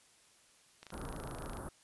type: click train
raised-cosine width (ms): 0.2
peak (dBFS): -32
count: 21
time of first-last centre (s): 0.83-1.571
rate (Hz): 27
type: band-stop noise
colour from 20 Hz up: pink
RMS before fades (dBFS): -43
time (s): 0.92-1.69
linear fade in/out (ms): 5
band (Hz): 1500 to 10000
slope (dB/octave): 48
effects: white hiss -65 dBFS RMS until 1.83 s + resampled to 24000 Hz